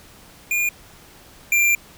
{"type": "tone pair in turn", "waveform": "square", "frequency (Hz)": [2422, 2376], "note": ["D#7", "D7"], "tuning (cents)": [-47, 20], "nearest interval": "unison", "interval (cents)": 33, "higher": "first", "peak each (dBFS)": [-19, -15], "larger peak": "second", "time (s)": [[0.51, 0.69], [1.52, 1.75]], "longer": "second", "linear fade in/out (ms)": 2, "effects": ["pink hiss -47 dBFS RMS until 1.97 s"]}